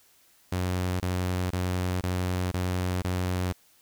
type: tone bursts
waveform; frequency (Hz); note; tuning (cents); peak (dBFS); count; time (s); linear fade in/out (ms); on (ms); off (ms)
sawtooth; 91; F#2; -28; -22; 6; 0.52-3.525; 5; 480; 25
effects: white hiss -61 dBFS RMS until 3.81 s